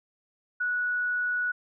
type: tone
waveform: sine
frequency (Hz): 1469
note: F#6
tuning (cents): -13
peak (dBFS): -25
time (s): 0.6-1.52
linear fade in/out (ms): 10
effects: none